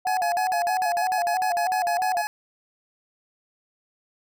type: tone with vibrato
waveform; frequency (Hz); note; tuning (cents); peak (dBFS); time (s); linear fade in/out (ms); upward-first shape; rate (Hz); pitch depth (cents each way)
sine; 720; F#5; -47; -22; 0.05-2.22; 10; square; 3.1; 54
type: tone bursts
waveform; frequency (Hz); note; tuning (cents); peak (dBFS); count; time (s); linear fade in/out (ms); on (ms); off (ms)
25% pulse; 845; G#5; +30; -22; 15; 0.07-2.27; 0; 100; 50
effects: none